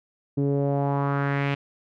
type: tone with low-pass filter sweep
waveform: sawtooth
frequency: 140.5 Hz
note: C#3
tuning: 24 cents sharp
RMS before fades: -24 dBFS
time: 0.37-1.55 s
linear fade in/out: 10 ms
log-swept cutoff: 340 to 2700 Hz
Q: 2.7
effects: none